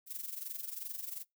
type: noise with amplitude modulation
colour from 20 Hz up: violet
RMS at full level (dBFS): -39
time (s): 0.06-1.25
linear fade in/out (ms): 50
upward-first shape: sine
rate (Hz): 22.7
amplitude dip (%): 75
effects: noise-tail reverb RT60 0.2 s tail -26 dB re dry